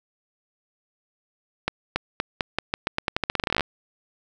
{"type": "accelerating click train", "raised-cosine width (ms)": 0.3, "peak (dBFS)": -6, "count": 23, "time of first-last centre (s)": [1.68, 3.608], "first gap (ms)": 280, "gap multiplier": 0.86, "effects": []}